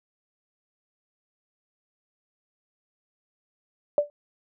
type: tone with exponential decay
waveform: sine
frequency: 585 Hz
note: D5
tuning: 7 cents flat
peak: -13 dBFS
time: 3.98-4.1 s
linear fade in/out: 1 ms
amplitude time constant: 25 ms
effects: none